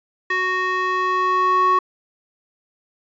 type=tone with band-pass filter sweep; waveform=square; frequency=370 Hz; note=F#4; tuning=in tune; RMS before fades=-19 dBFS; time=0.3-1.79 s; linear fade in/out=5 ms; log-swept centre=1700 to 1100 Hz; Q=3.8; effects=resampled to 16000 Hz